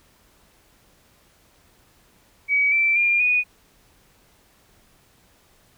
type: tone with pitch steps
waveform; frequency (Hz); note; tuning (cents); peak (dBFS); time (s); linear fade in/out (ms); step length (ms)
sine; 2270 / 2335 / 2402 / 2471; C#7 / D7 / D7 / D#7; +41 / -11 / +38 / -13; -16; 2.48-3.44; 50; 240
effects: pink hiss -58 dBFS RMS until 5.77 s